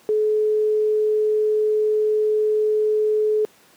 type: tone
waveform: sine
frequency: 428 Hz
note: A4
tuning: 48 cents flat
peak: -16 dBFS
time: 0.09-3.45 s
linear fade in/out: 0 ms
effects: pink hiss -53 dBFS RMS until 3.76 s + high-pass 200 Hz 12 dB/octave